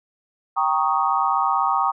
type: chord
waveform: sine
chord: Eb dominant seventh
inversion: first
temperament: equal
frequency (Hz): 784 / 932.3 / 1108.7 / 1244.5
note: G5 / Bb5 / Db6 / Eb6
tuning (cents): 0 / 0 / 0 / 0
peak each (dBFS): -23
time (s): 0.56-1.92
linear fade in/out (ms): 20
effects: none